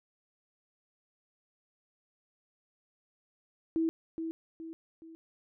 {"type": "tone with echo", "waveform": "sine", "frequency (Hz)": 325.7, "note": "E4", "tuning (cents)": -21, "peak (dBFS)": -26, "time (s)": [3.76, 3.89], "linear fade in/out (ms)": 0, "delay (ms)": 420, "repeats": 3, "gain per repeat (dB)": -7, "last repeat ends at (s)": 5.15, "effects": []}